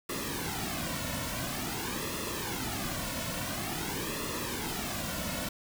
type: noise with flanger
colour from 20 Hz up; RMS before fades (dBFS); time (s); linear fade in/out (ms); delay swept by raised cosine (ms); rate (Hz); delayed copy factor
pink; -35; 0.09-5.49; 5; 1.3 to 2.5; 0.48; -0.7
effects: none